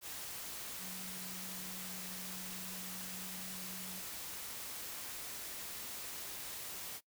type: tone in noise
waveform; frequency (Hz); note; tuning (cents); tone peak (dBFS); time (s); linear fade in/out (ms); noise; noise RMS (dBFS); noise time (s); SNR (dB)
sine; 185; F#3; 0; -50; 0.79-4.03; 50; white; -45; 0.01-7.01; -8
effects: noise-tail reverb RT60 0.1 s tail -21 dB re dry